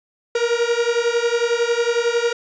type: beating tone pair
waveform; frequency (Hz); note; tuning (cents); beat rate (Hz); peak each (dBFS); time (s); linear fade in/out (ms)
45% pulse; 466.2 / 477.2; A#4 / A#4; 0 / +41; 11; -20; 0.35-2.33; 5
effects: resampled to 16000 Hz + 9-bit